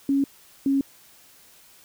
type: tone pair in turn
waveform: sine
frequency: 276.7 / 274.3 Hz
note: C#4 / C#4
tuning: -3 / -18 cents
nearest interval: unison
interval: 15 cents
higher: first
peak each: -18 dBFS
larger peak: neither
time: 0.09-0.24 / 0.66-0.81 s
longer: neither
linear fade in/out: 2 ms
effects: white hiss -53 dBFS RMS until 1.84 s